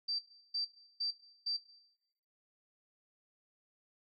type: tone bursts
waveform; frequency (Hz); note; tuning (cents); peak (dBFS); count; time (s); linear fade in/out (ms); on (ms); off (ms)
sine; 4672; D8; -10; -33; 4; 0.08-1.57; 10; 110; 350
effects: noise-tail reverb RT60 0.9 s tail -17 dB re dry